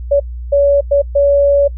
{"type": "tone bursts at uneven times", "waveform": "sine", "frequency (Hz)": 566, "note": "C#5", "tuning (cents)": 36, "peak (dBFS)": -7, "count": 4, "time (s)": [[0.11, 0.2], [0.52, 0.81], [0.91, 1.02], [1.15, 1.68]], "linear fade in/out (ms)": 10, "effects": ["noise-tail reverb RT60 0.1 s tail -25 dB re dry", "added 60 Hz sine -22 dBFS peak until 1.77 s"]}